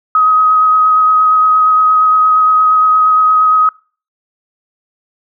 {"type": "tone with vibrato", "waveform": "sine", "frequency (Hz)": 1263, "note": "D#6", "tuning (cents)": 26, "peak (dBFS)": -6, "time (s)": [0.15, 3.69], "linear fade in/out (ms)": 2, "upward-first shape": "sine", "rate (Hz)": 8.6, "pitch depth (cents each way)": 12, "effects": ["noise-tail reverb RT60 0.4 s tail -25 dB re dry"]}